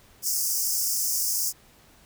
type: high-pass noise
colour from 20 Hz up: pink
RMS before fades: -26 dBFS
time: 0.22-1.53 s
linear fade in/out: 50 ms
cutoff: 5000 Hz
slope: 96 dB/octave
effects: pink hiss -56 dBFS RMS until 2.05 s